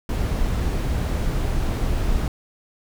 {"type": "noise", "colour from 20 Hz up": "brown", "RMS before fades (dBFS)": -22, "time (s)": [0.09, 2.28], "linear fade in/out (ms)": 2, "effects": []}